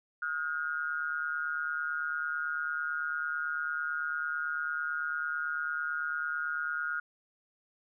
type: tone with amplitude modulation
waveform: sine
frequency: 1430 Hz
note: F6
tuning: 41 cents sharp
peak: -27 dBFS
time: 0.22-7 s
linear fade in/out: 5 ms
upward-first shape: sine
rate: 149 Hz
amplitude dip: 85%
effects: none